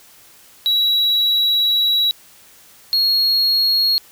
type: tone pair in turn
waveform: triangle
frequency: 3894 / 4301 Hz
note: B7 / C8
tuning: -25 / +47 cents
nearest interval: major second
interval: 172 cents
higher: second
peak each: -12 dBFS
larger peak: neither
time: 0.66-2.11 / 2.93-3.98 s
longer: first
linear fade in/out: 0 ms
effects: white hiss -47 dBFS RMS until 4.11 s